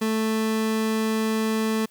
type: tone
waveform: 30% pulse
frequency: 220 Hz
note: A3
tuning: in tune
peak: -19 dBFS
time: 0.01-1.86 s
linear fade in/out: 10 ms
effects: white hiss -59 dBFS RMS until 1.9 s